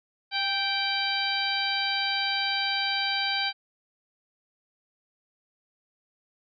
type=harmonic tone with a mistuned harmonic; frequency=780 Hz; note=G5; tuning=9 cents flat; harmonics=1 / 2 / 3 / 4 / 5 / 6; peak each=-32 / -32 / -32 / -32 / -32 / -32 dBFS; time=0.31-3.53 s; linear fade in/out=50 ms; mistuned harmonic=1; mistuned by=+35 cents; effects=none